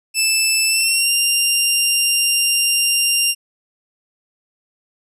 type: tone with pitch glide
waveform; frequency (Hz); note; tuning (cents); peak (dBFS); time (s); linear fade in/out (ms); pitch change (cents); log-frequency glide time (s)
15% pulse; 2637 to 2787; E7 to F7; 0 to -4; -7; 0.14-3.35; 50; +96; 0.67-1.11
effects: resampled to 32000 Hz